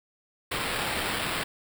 white noise with sample-and-hold, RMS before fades -30 dBFS, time 0.51-1.44 s, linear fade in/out 10 ms, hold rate 6300 Hz, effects none

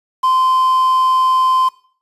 triangle tone with quantisation, 1035 Hz, C6, 19 cents flat, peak -9 dBFS, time 0.23-1.69 s, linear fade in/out 10 ms, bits 6, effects noise-tail reverb RT60 0.5 s tail -20 dB re dry + resampled to 32000 Hz

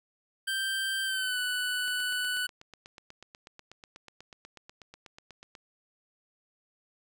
25% pulse tone with pitch glide, 1568 to 1487.7 Hz, G6 to F#6, 0 to +9 cents, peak -25 dBFS, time 0.47-2.47 s, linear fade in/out 10 ms, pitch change -91 cents, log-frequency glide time 1.04-1.38 s
click train, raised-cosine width 0.2 ms, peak -30 dBFS, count 31, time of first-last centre 1.88-5.552 s, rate 8.17 Hz
effects none

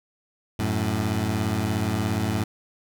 20% pulse beating tone pair, 92.5 / 109.5 Hz, F#2 / A2, 0 / -8 cents, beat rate 17 Hz, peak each -22 / -20 dBFS, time 0.59-2.44 s, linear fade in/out 5 ms, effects none

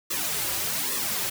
white noise with flanger, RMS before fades -28 dBFS, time 0.1-1.3 s, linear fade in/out 10 ms, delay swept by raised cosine 1.3 to 4.6 ms, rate 1.2 Hz, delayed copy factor -1, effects none

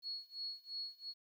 sine tone with tremolo, 4344 Hz, C#8, 36 cents flat, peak -39 dBFS, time 0.02-1.14 s, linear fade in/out 50 ms, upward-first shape sine, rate 2.9 Hz, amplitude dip 95%, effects 12-bit

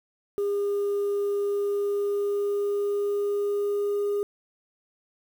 sine tone with pitch glide, 404.9 to 408.2 Hz, G#4 to G#4, -44 to -30 cents, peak -21 dBFS, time 0.38-4.23 s, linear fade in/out 0 ms, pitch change +14 cents, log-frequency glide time 1.36-3.98 s, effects tanh soft clip ceiling -22 dBFS + 8-bit

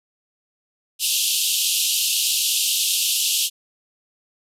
pink band-pass noise, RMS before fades -21 dBFS, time 0.99-3.5 s, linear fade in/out 50 ms, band 2700 to 14000 Hz, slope 96 dB/octave, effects none

